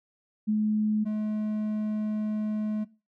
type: tone pair in turn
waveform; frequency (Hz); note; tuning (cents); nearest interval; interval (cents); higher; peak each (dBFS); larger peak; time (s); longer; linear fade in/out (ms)
sine / triangle; 213.5 / 213.5; G#3 / G#3; +48 / +48; unison; 0; neither; -22 / -24; first; 0.47-1.05 / 1.05-2.85; second; 20
effects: noise-tail reverb RT60 0.3 s tail -19 dB re dry